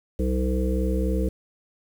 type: harmonic tone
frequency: 63.6 Hz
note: C2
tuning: 48 cents flat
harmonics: 1 / 3 / 5 / 7 / 8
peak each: -23 / -28 / -30 / -31 / -32 dBFS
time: 0.19-1.29 s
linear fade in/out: 5 ms
effects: 8-bit